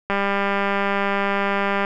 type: click train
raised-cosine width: 0.5 ms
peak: -7 dBFS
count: 349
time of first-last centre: 0.1-1.849 s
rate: 199 Hz
effects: none